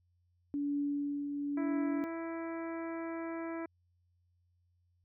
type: tone with tremolo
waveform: sine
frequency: 286.8 Hz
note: D4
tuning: 41 cents flat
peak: -30 dBFS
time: 0.54-2.04 s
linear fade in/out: 0 ms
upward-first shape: triangle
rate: 1 Hz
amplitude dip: 45%
type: harmonic tone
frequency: 330.2 Hz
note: E4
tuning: 3 cents sharp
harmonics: 1 / 2 / 3 / 4 / 5 / 6 / 7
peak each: -38 / -44 / -48 / -50 / -52 / -54 / -55 dBFS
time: 1.57-3.66 s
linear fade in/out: 5 ms
effects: added 88 Hz sine -70 dBFS peak until 5.04 s